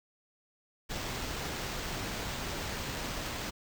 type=noise with sample-and-hold; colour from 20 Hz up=pink; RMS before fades=-37 dBFS; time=0.89-3.51 s; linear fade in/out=20 ms; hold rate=11025 Hz; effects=none